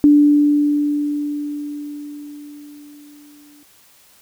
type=tone with exponential decay; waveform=sine; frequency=292.9 Hz; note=D4; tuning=5 cents flat; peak=-6 dBFS; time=0.04-3.63 s; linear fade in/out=0 ms; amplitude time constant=780 ms; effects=white hiss -51 dBFS RMS until 4.21 s